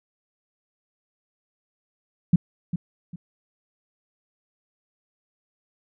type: tone with echo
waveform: sine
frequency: 173.1 Hz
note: F3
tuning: 15 cents flat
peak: -11 dBFS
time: 2.33-2.36 s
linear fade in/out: 5 ms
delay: 400 ms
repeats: 2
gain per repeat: -11 dB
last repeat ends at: 3.16 s
effects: none